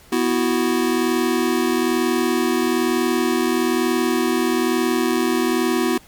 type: chord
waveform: square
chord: B suspended fourth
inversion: none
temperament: just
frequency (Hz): 246.9 / 329.3 / 370.4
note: B3 / E4 / F#4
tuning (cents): 0 / -2 / +2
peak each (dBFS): -22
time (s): 0.12-5.98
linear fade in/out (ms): 5
effects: pink hiss -48 dBFS RMS until 6.07 s + MP3 96 kbps